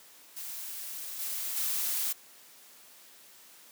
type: noise with level steps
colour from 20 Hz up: blue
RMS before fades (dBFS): -40 / -35 / -31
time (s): 0.36-2.13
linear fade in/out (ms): 10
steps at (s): 1.19 / 1.56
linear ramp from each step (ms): 10
effects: white hiss -55 dBFS RMS until 3.71 s + high-pass 200 Hz 12 dB/octave